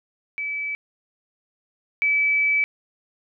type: tone pair in turn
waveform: sine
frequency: 2300 / 2300 Hz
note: D7 / D7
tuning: -37 / -37 cents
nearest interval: unison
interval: 0 cents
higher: neither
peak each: -25 / -17 dBFS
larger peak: second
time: 0.38-0.75 / 2.02-2.64 s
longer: second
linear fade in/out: 0 ms
effects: none